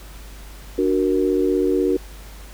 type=chord; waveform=sine; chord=D augmented; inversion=none; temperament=equal; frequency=293.7 / 370 / 466.2 Hz; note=D4 / F#4 / A#4; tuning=0 / 0 / 0 cents; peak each=-21 / -19 / -22 dBFS; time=0.78-1.97 s; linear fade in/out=5 ms; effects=added 50 Hz sine -37 dBFS peak until 2.53 s + pink hiss -44 dBFS RMS until 2.53 s